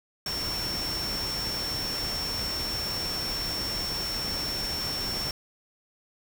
sine tone in noise, 5440 Hz, F8, 46 cents flat, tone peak -30 dBFS, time 0.26-5.31 s, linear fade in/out 2 ms, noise pink, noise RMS -35 dBFS, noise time 0.26-5.31 s, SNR +2 dB, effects none

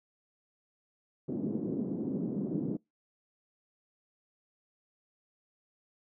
white band-pass noise, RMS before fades -34 dBFS, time 1.28-2.77 s, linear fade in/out 5 ms, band 170 to 320 Hz, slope 24 dB/octave, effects noise-tail reverb RT60 0.2 s tail -26 dB re dry

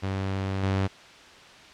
sawtooth tone with level steps, 96.5 Hz, G2, 27 cents flat, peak -23 / -19 dBFS, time 0.02-0.88 s, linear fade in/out 20 ms, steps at 0.63 s, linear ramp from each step 5 ms, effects white hiss -48 dBFS RMS until 1.73 s + low-pass 4000 Hz 12 dB/octave

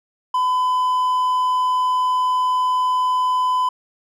triangle tone, 1008 Hz, B5, 35 cents sharp, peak -14 dBFS, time 0.34-3.69 s, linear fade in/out 5 ms, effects none

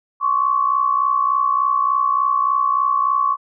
sine tone pair together, 1067 / 1130.4 Hz, C6 / C#6, +34 / +34 cents, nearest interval minor second, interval 100 cents, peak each -20 / -16 dBFS, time 0.2-3.37 s, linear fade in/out 50 ms, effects none

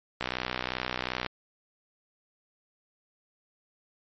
click train, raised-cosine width 0.3 ms, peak -13 dBFS, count 67, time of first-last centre 0.21-1.263 s, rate 62.7 Hz, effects MP3 32 kbps

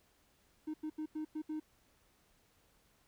triangle tone bursts at uneven times, 309.2 Hz, D#4, 11 cents flat, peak -34 dBFS, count 6, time 0.67-0.74 / 0.83-0.9 / 0.98-1.06 / 1.15-1.25 / 1.35-1.42 / 1.49-1.6 s, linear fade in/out 10 ms, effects tanh soft clip ceiling -31 dBFS + pink hiss -71 dBFS RMS until 3.07 s

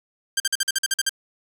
10% pulse tone bursts, 1581 Hz, G6, 14 cents sharp, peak -10 dBFS, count 10, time 0.37-1.094 s, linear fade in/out 5 ms, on 31 ms, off 46 ms, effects 7-bit

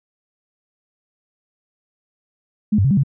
sine tone with pitch steps, 210.9 / 97.6 / 136.6 / 199 / 138.2 Hz, G#3 / G2 / C#3 / G3 / C#3, +27 / -7 / -25 / +26 / -5 cents, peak -12 dBFS, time 2.72-3.035 s, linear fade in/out 10 ms, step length 63 ms, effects none

